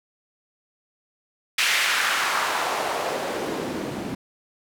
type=noise with band-pass filter sweep; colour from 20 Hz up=white; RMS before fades=-25 dBFS; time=1.58-4.15 s; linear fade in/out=5 ms; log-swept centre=2500 to 200 Hz; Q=1.5; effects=none